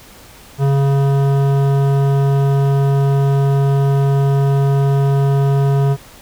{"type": "tone with hard clipping", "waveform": "triangle", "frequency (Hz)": 138.59, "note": "C#3", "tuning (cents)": 0, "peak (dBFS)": -13, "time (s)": [0.58, 5.97], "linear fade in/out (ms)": 50, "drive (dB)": 18, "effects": ["pink hiss -41 dBFS RMS until 6.21 s"]}